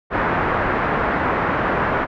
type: low-pass noise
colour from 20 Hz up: white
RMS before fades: -20 dBFS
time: 0.1-2.07 s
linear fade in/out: 50 ms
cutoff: 1600 Hz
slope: 24 dB/octave
effects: none